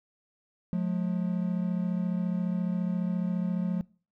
triangle tone pair together, 177.9 / 212.4 Hz, F3 / G#3, +32 / +39 cents, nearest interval minor third, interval 307 cents, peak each -25 / -30 dBFS, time 0.73-3.81 s, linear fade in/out 0 ms, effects noise-tail reverb RT60 0.4 s tail -23 dB re dry

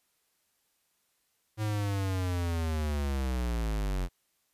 square linear sweep, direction down, 108.8 to 43.8 Hz, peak -29 dBFS, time 1.57-4.09 s, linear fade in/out 50 ms, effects white hiss -74 dBFS RMS until 4.53 s + resampled to 32000 Hz

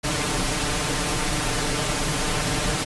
pink noise with comb filter, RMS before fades -24 dBFS, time 0.03-2.85 s, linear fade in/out 20 ms, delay 6.7 ms, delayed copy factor +0.8, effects resampled to 24000 Hz

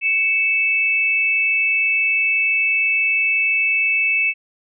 sine tone pair together, 2237 / 2628 Hz, C#7 / E7, +15 / -6 cents, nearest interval minor third, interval 279 cents, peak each -21 / -16 dBFS, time 0.01-4.34 s, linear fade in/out 50 ms, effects none

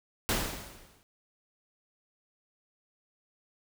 pink noise with exponential decay, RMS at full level -26 dBFS, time 0.29-1.03 s, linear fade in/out 0 ms, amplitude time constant 160 ms, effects none

